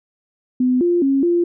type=tone with pitch steps; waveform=sine; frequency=252.6 / 348.8 / 272.8 / 346.1 Hz; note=B3 / F4 / C#4 / F4; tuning=+39 / -2 / -28 / -16 cents; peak=-13 dBFS; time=0.6-1.44 s; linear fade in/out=5 ms; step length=210 ms; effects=none